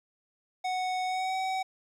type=tone with pitch glide; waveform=square; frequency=740 to 757.7 Hz; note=F#5 to F#5; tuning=0 to +41 cents; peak=-29 dBFS; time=0.64-1.63 s; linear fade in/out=10 ms; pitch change=+41 cents; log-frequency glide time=1.06-1.35 s; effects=low-pass 6000 Hz 12 dB/octave + 10-bit